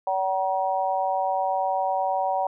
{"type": "harmonic tone", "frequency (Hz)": 189.9, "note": "F#3", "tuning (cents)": 45, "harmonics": [3, 4, 5], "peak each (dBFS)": [-28, -24, -28], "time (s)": [0.07, 2.47], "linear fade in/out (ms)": 2, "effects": []}